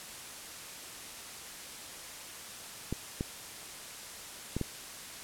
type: clicks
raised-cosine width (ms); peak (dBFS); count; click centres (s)
3; -19; 4; 2.926 / 3.209 / 4.566 / 4.613
effects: white hiss -45 dBFS RMS until 5.23 s + low-pass 11000 Hz 12 dB/octave

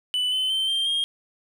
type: tone with pitch steps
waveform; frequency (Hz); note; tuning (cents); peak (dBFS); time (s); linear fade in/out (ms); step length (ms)
triangle; 2986 / 3045 / 3106 / 3167 / 3230; F#7 / F#7 / G7 / G7 / G#7; +15 / +49 / -17 / +17 / -49; -20; 0.14-1.04; 0; 180
effects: none

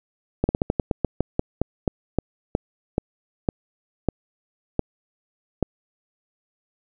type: slowing click train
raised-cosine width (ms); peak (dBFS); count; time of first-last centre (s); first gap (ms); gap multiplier
2; -6; 19; 0.44-5.627; 50; 1.18
effects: none

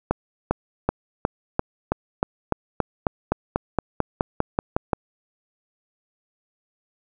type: accelerating click train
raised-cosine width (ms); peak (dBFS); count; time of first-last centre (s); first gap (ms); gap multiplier
1; -5; 19; 0.11-4.932; 400; 0.95
effects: none

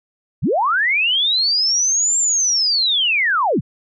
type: linear two-way sweep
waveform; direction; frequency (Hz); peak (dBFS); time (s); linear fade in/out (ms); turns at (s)
sine; up then down; 72.9 to 7450 to 72.9; -14; 0.42-3.61; 20; 2.18
effects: none

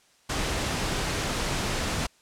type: noise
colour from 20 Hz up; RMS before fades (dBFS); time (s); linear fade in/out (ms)
pink; -28; 0.29-2.07; 10
effects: white hiss -61 dBFS RMS until 2.21 s + low-pass 8000 Hz 12 dB/octave

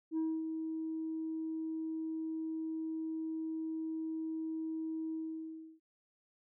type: tone with ADSR envelope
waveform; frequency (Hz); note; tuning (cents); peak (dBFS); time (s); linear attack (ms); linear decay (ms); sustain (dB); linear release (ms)
sine; 320; D#4; +49; -28; 0.11-5.8; 65; 250; -7; 670
effects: tanh soft clip ceiling -30 dBFS

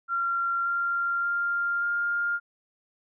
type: tone with pitch steps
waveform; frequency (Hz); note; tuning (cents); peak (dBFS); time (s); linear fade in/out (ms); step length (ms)
sine; 1377 / 1386.6 / 1396.2 / 1405.9; F6 / F6 / F6 / F6; -25 / -13 / -1 / +11; -24; 0.08-2.4; 50; 580
effects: none

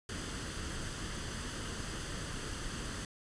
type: noise with comb filter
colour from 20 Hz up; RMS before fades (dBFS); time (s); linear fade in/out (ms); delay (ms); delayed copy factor
pink; -40; 0.09-3.05; 2; 0.64; +0.5
effects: resampled to 22050 Hz

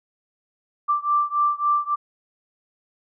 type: beating tone pair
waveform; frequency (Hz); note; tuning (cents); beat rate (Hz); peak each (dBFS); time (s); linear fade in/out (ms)
sine; 1174.7 / 1178.3; D6 / D6; 0 / +5; 3.6; -21 / -22; 0.88-1.96; 20
effects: none

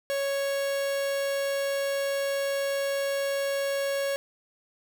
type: tone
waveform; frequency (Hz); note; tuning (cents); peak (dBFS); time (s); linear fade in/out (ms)
45% pulse; 554.4; C#5; 0; -26; 0.1-4.16; 0
effects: none

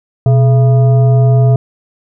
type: tone with frequency modulation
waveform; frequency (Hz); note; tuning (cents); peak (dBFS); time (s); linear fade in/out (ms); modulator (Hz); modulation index
sine; 125.7; B2; +31; -5; 0.26-1.56; 2; 549; 0.42
effects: none

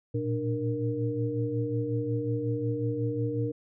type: tone cluster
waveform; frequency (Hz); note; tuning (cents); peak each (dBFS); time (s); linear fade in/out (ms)
sine; 114.2 / 119.7 / 297.7 / 467.1; A#2 / A#2 / D4 / A#4; -35 / +46 / +24 / +3; -34 / -31 / -33 / -32; 0.14-3.52; 10
effects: none

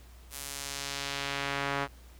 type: tone with band-pass filter sweep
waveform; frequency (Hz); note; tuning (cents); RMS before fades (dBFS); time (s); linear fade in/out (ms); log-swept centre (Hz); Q
sawtooth; 140; C#3; +18; -35; 0.3-1.88; 50; 12000 to 1300; 0.84
effects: added 60 Hz sine -50 dBFS peak until 2.19 s + pink hiss -59 dBFS RMS until 2.19 s

